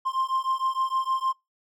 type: beating tone pair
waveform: triangle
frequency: 1050 / 1056.5 Hz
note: C6 / C6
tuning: +6 / +16 cents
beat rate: 6.5 Hz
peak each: -25 dBFS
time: 0.05-1.33 s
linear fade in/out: 20 ms
effects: noise-tail reverb RT60 0.2 s tail -24 dB re dry